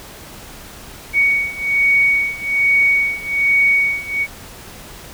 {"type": "beating tone pair", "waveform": "sine", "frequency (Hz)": [2237, 2238.2], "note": ["C#7", "C#7"], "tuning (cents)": [15, 16], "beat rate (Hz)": 1.2, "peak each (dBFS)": [-17, -15], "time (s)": [1.13, 4.27], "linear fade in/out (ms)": 50, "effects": ["pink hiss -37 dBFS RMS until 5.13 s"]}